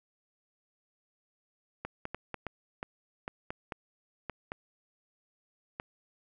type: clicks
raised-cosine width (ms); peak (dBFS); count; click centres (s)
0.5; -21; 12; 1.85 / 2.054 / 2.146 / 2.343 / 2.467 / 2.829 / 3.279 / 3.505 / 3.722 / 4.297 / 4.519 / 5.799
effects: none